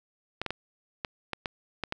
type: clicks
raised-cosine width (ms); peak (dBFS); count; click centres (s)
0.3; -15; 8; 0.416 / 0.463 / 0.506 / 1.048 / 1.333 / 1.458 / 1.837 / 1.924
effects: none